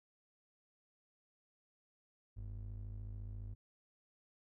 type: ring-modulated tone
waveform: triangle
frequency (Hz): 73.42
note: D2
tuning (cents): 0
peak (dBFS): -38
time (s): 2.36-3.55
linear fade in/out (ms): 20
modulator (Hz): 27.1
effects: none